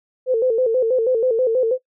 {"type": "tone with vibrato", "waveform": "sine", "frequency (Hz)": 480, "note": "B4", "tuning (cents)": -49, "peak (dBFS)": -14, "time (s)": [0.26, 1.78], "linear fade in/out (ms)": 50, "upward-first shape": "square", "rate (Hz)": 6.2, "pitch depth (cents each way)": 110, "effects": ["noise-tail reverb RT60 0.1 s tail -17 dB re dry"]}